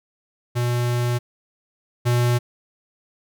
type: tone pair in turn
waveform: square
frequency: 121.3 / 121.3 Hz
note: B2 / B2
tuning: -31 / -31 cents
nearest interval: unison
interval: 0 cents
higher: neither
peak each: -20 / -17 dBFS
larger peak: second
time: 0.55-1.19 / 2.05-2.39 s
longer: first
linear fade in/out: 20 ms
effects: none